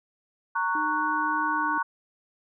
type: chord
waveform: sine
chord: F# major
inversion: first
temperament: just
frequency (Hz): 925 / 1110 / 1480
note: A#5 / C#6 / F#6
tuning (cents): -14 / +2 / 0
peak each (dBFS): -28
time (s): 0.55-1.83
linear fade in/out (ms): 10
type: tone with pitch glide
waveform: sine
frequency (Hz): 307.3 to 303.8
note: D#4 to D#4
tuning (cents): -21 to -41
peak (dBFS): -33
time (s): 0.75-1.78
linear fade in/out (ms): 2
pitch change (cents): -20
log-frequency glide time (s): 1.57-1.65
effects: none